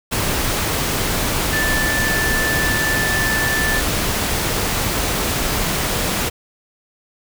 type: tone in noise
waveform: sine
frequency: 1758 Hz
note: A6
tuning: 2 cents flat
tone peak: -19 dBFS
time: 1.52-3.81 s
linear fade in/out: 20 ms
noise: pink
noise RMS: -20 dBFS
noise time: 0.11-6.3 s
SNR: -2 dB
effects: none